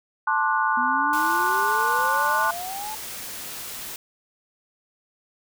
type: chord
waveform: sine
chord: D dominant seventh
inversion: second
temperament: just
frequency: 881 / 1057.2 / 1174.7 / 1468.3 Hz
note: A5 / C6 / D6 / F#6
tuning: +2 / +18 / 0 / -14 cents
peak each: -24 / -25 / -27 / -24 dBFS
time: 0.27-2.51 s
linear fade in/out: 5 ms
type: exponential sweep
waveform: sine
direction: up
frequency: 240.5 to 880 Hz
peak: -31 dBFS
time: 0.77-2.95 s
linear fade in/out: 5 ms
type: noise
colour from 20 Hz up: white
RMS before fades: -35 dBFS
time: 1.13-3.96 s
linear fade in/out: 2 ms
effects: none